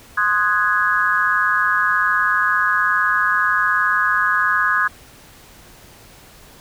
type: chord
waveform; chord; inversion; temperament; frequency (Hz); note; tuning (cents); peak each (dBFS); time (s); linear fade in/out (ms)
sine; Ab dominant seventh; first; equal; 1046.5 / 1244.5 / 1480 / 1661.2; C6 / Eb6 / Gb6 / Ab6; 0 / 0 / 0 / 0; -23 / -20 / -21 / -18; 0.17-4.88; 10
effects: pink hiss -45 dBFS RMS until 6.6 s